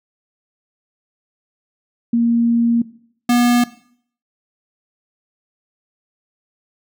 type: tone pair in turn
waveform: sine / square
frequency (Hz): 233.9 / 241.9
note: A#3 / B3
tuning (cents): +6 / -36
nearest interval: minor second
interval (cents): 58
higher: second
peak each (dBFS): -12 / -12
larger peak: neither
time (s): 2.13-2.82 / 3.29-3.64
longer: first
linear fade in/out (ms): 5
effects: noise-tail reverb RT60 0.6 s tail -18 dB re dry